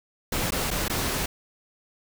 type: noise with dropouts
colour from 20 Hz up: pink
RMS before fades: -27 dBFS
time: 0.32-1.26 s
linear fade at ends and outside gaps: 5 ms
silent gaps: 0.507-0.52 / 0.706-0.711 / 0.882-0.897 s
effects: none

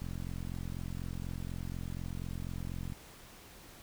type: click train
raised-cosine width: 5 ms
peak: -28 dBFS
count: 129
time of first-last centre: 0.02-2.922 s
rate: 44.1 Hz
effects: pink hiss -54 dBFS RMS until 3.82 s

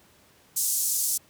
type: band-pass noise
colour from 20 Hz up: pink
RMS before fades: -26 dBFS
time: 0.56-1.18 s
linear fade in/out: 10 ms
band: 6400 to 15000 Hz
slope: 24 dB/octave
effects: pink hiss -58 dBFS RMS until 1.29 s + high-pass 80 Hz 12 dB/octave

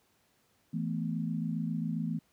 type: chord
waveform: sine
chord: E suspended fourth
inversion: none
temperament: just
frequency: 164.81 / 219.8 / 247.2 Hz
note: E3 / A3 / B3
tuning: 0 / -2 / +2 cents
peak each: -33 / -35 / -37 dBFS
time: 0.73-2.19 s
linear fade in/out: 10 ms
effects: pink hiss -70 dBFS RMS until 2.32 s + high-pass 80 Hz 12 dB/octave

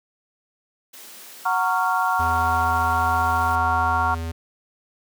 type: high-pass noise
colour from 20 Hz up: white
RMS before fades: -42 dBFS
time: 0.93-3.56 s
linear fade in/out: 10 ms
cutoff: 190 Hz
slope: 24 dB/octave
type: chord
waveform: sine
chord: Gb major seventh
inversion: none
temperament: just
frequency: 740 / 925 / 1110 / 1387.5 Hz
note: Gb5 / Bb5 / Db6 / F6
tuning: 0 / -14 / +2 / -12 cents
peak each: -24 dBFS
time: 1.45-4.15 s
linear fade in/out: 10 ms
type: tone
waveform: square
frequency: 82.41 Hz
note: E2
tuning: in tune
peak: -27 dBFS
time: 2.19-4.32 s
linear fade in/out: 10 ms
effects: none

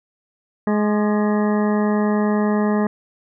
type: harmonic tone with a mistuned harmonic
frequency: 210 Hz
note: G#3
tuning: 19 cents sharp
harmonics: 1 / 2 / 3 / 4 / 5 / 6 / 8 / 9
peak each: -17 / -23 / -27 / -29 / -31 / -33 / -35 / -36 dBFS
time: 0.67-2.87 s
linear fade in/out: 2 ms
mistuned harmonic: 6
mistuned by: -54 cents
effects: none

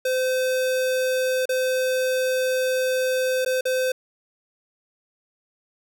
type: tone with dropouts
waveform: square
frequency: 514 Hz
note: C5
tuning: 31 cents flat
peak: -21 dBFS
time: 0.05-3.92 s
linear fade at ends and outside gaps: 5 ms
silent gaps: 1.456-1.491 / 3.449-3.46 / 3.61-3.653 s
effects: none

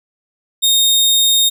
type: tone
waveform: sawtooth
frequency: 3700 Hz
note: A#7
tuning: 14 cents flat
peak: -7 dBFS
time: 0.62-1.5 s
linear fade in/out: 20 ms
effects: none

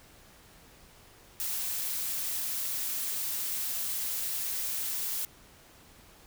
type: noise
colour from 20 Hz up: blue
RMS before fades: -33 dBFS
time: 1.4-5.25 s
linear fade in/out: 0 ms
effects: pink hiss -56 dBFS RMS until 6.26 s

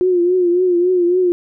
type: tone with vibrato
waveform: sine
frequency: 357.5 Hz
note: F4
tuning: 41 cents sharp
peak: -11 dBFS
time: 0.01-1.32 s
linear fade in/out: 0 ms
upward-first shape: triangle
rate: 3.6 Hz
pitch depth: 73 cents each way
effects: none

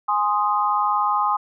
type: chord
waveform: sine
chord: Ab major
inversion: none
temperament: equal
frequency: 830.6 / 1046.5 / 1244.5 Hz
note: Ab5 / C6 / Eb6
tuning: 0 / 0 / 0 cents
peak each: -22 dBFS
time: 0.08-1.37 s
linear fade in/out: 10 ms
effects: none

